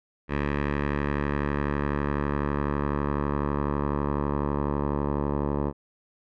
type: tone with low-pass filter sweep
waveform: 10% pulse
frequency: 72 Hz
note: D2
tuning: 34 cents flat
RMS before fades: -27 dBFS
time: 0.28-5.73 s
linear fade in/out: 50 ms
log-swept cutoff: 2100 to 820 Hz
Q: 1.8
effects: none